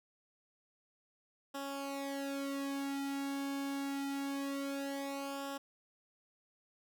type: tone with flanger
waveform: sawtooth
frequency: 277.2 Hz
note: C#4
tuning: in tune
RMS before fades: -39 dBFS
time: 1.54-5.58 s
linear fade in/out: 10 ms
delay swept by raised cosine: 0.46 to 2.06 ms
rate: 0.25 Hz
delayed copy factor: -0.85
effects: none